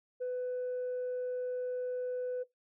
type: tone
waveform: sine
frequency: 500 Hz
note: B4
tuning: 21 cents sharp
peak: -31 dBFS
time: 0.2-2.44 s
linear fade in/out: 20 ms
effects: noise-tail reverb RT60 0.2 s tail -21 dB re dry + tanh soft clip ceiling -31 dBFS